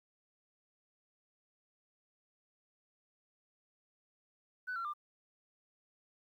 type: tone with pitch steps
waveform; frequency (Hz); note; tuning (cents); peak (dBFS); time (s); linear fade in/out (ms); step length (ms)
sine; 1498 / 1363 / 1194; F#6 / F6 / D6; +21 / -43 / +28; -35; 4.67-4.937; 20; 89
effects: tanh soft clip ceiling -33 dBFS + 12-bit